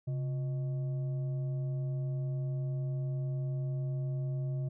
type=tone with frequency modulation; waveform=sine; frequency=134.5 Hz; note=C3; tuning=48 cents sharp; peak=-31 dBFS; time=0.07-4.69 s; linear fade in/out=10 ms; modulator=489 Hz; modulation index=0.25; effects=none